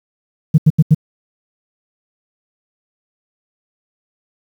sine tone bursts, 155.4 Hz, D#3, 2 cents flat, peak -3 dBFS, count 4, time 0.54-0.947 s, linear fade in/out 10 ms, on 41 ms, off 81 ms, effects tanh soft clip ceiling -1 dBFS + 7-bit

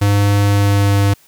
square tone with pitch glide, 101.3 to 100.14 Hz, G#2 to G2, -43 to +37 cents, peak -11 dBFS, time 0.01-1.14 s, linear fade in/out 10 ms, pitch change -20 cents, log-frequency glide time 0.42-0.99 s, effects white hiss -50 dBFS RMS until 1.27 s

